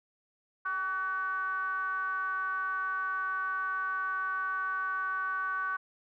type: ring-modulated tone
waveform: triangle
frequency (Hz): 181.1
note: F#3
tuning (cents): -37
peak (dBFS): -25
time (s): 0.65-5.77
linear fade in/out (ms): 10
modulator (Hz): 1320
effects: none